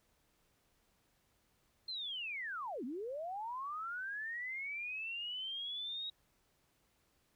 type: linear two-way sweep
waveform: sine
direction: down then up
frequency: 4211 to 225.2 to 3812 Hz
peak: -39 dBFS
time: 1.88-6.1 s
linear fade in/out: 5 ms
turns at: 2.84 s
effects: pink hiss -75 dBFS RMS until 7.35 s